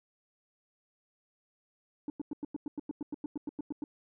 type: tone bursts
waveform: sine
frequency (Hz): 293.7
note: D4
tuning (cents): 0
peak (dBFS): -30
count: 16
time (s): 2.08-3.84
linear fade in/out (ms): 2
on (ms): 20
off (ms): 96
effects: tanh soft clip ceiling -32 dBFS